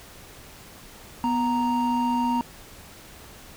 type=tone pair together; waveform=triangle; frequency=246.2 / 932.1 Hz; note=B3 / A#5; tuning=-5 / 0 cents; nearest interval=octave + major seventh; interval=2305 cents; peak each=-22 dBFS; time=1.24-2.41 s; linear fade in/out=0 ms; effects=pink hiss -46 dBFS RMS until 3.56 s